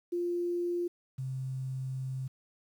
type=tone pair in turn; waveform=sine; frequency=349.2 / 131.37 Hz; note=F4 / C3; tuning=0 / +7 cents; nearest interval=octave + perfect fourth; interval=1693 cents; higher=first; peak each=-29 / -33 dBFS; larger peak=first; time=0.12-0.88 / 1.18-2.28 s; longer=second; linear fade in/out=10 ms; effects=10-bit